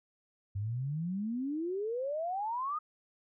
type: exponential sweep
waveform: sine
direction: up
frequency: 96.1 to 1263 Hz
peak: -32 dBFS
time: 0.55-2.79 s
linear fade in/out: 10 ms
effects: none